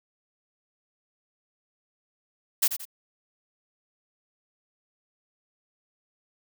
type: noise with echo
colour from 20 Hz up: blue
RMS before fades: -21 dBFS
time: 2.62-2.68 s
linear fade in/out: 10 ms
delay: 87 ms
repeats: 2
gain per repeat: -9 dB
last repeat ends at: 2.854 s
effects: none